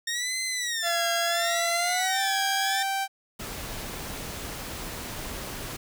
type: tone with vibrato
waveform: 15% pulse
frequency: 1830 Hz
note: A#6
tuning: 32 cents flat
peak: -21 dBFS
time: 0.07-2.83 s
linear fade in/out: 5 ms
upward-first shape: sine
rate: 0.72 Hz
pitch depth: 200 cents each way
type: tone with pitch glide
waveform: sawtooth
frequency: 683 to 780 Hz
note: F5 to G5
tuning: -39 to -9 cents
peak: -22 dBFS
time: 0.82-3.08 s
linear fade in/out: 50 ms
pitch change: +230 cents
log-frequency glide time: 1.74-2.2 s
type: noise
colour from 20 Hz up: pink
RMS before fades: -36 dBFS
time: 3.39-5.77 s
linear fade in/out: 10 ms
effects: none